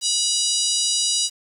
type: harmonic tone with a mistuned harmonic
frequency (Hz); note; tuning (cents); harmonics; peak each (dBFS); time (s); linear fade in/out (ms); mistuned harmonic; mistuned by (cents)
971; B5; -30; 3 / 4 / 5 / 6 / 7 / 8 / 9 / 10; -28 / -25 / -24 / -27 / -28 / -30 / -29 / -30; 0.01-1.3; 50; 9; -30
effects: 8-bit